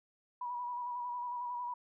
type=tone with vibrato; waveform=sine; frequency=974 Hz; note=B5; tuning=24 cents flat; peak=-36 dBFS; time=0.41-1.74 s; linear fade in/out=5 ms; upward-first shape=square; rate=11 Hz; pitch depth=27 cents each way; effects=none